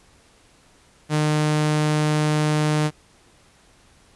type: tone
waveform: sawtooth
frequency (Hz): 152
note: D#3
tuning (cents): -40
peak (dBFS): -14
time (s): 1.09-2.91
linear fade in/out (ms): 50
effects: pink hiss -55 dBFS RMS until 4.15 s + resampled to 24000 Hz